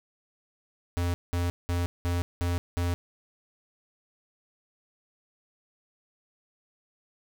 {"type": "tone bursts", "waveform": "square", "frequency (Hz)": 87.31, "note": "F2", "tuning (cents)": 0, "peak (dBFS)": -26, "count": 6, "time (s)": [0.97, 2.94], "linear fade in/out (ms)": 0, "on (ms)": 170, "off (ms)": 190, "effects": []}